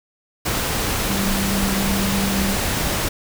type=tone in noise; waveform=sine; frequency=196 Hz; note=G3; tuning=in tune; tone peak=-21 dBFS; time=1.09-2.56 s; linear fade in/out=10 ms; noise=pink; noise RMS=-22 dBFS; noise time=0.45-3.09 s; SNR=-2 dB; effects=none